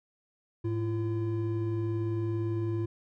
triangle tone pair together, 107.4 / 340 Hz, A2 / F4, -41 / -46 cents, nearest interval octave + minor sixth, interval 1995 cents, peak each -28 / -30 dBFS, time 0.64-2.86 s, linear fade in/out 10 ms, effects none

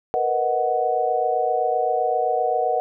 sine chord, B major seventh, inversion third, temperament equal, 466.2 / 493.9 / 622.3 / 740 Hz, A#4 / B4 / D#5 / F#5, 0 / 0 / 0 / 0 cents, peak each -26 / -26 / -26 / -21 dBFS, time 0.14-2.8 s, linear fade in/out 0 ms, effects none

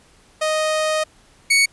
sawtooth tone pair in turn, 622.3 / 2227 Hz, D#5 / C#7, 0 / +7 cents, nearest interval octave + minor seventh, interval 2207 cents, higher second, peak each -14 / -9 dBFS, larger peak second, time 0.41-1.04 / 1.5-1.66 s, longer first, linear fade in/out 10 ms, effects pink hiss -53 dBFS RMS until 1.72 s + resampled to 24000 Hz

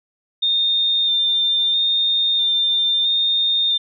sine tone with vibrato, 3626 Hz, A#7, 49 cents flat, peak -15 dBFS, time 0.42-3.78 s, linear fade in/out 10 ms, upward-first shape square, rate 0.76 Hz, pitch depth 14 cents each way, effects none

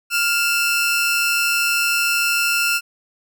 sawtooth tone pair together, 1400 / 2647 Hz, F6 / E7, +4 / +7 cents, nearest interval major seventh, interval 1103 cents, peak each -16 dBFS, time 0.1-2.81 s, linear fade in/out 50 ms, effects none

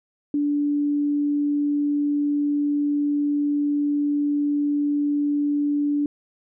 sine tone, 290.7 Hz, D4, 18 cents flat, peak -19 dBFS, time 0.34-6.06 s, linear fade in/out 2 ms, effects none

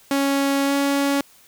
sawtooth tone with pitch glide, 277.2 to 280.1 Hz, C#4 to C#4, 0 to +18 cents, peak -14 dBFS, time 0.11-1.21 s, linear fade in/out 2 ms, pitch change +18 cents, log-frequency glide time 0.65-0.73 s, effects white hiss -52 dBFS RMS until 1.47 s

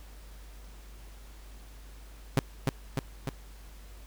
sawtooth tone with echo, 135 Hz, C#3, 45 cents flat, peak -17 dBFS, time 2.37-2.39 s, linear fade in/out 0 ms, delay 300 ms, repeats 3, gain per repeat -3 dB, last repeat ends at 3.29 s, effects added 50 Hz sine -46 dBFS peak until 4.06 s + pink hiss -56 dBFS RMS until 4.06 s

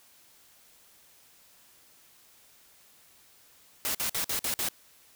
white noise bursts, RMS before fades -30 dBFS, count 6, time 3.85-4.687 s, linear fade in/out 0 ms, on 97 ms, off 51 ms, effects white hiss -59 dBFS RMS until 5.15 s

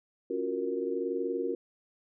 sine chord, Gb major seventh, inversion second, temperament equal, 277.2 / 349.2 / 370 / 466.2 Hz, Db4 / F4 / Gb4 / Bb4, 0 / 0 / 0 / 0 cents, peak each -37 / -36 / -34 / -33 dBFS, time 0.3-1.55 s, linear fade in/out 5 ms, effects none

